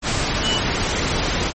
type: tone in noise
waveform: sine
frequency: 2960 Hz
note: F#7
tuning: in tune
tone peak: -20 dBFS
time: 0.41-0.61 s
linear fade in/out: 50 ms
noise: pink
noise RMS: -21 dBFS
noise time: 0.02-1.53 s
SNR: -2 dB
effects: MP3 32 kbps